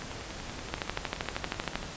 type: two click trains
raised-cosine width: 0.3 ms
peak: -23 / -13 dBFS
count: 20 / 14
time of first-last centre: 0.02-1.83 / 0.74-1.756 s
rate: 10.5 / 12.8 Hz
effects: pink hiss -41 dBFS RMS until 1.96 s + resampled to 16000 Hz